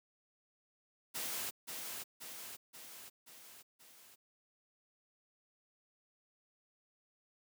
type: noise with echo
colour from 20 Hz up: white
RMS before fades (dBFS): -40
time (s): 1.14-1.51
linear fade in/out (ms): 20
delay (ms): 530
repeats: 5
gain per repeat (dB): -4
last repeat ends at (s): 4.16
effects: high-pass 150 Hz 12 dB/octave